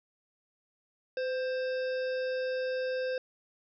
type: harmonic tone with a mistuned harmonic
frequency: 528 Hz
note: C5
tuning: 16 cents sharp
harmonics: 1 / 3 / 5 / 7 / 9 / 10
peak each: -30 / -40 / -47 / -52 / -52 / -51 dBFS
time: 1.17-3.18 s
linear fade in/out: 2 ms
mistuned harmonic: 1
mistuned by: -52 cents
effects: none